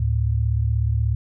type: tone pair together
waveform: sine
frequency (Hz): 73.42 / 110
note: D2 / A2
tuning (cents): 0 / 0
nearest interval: perfect fifth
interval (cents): 700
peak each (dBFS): -21 / -20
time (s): 0-1.15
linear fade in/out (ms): 5
effects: none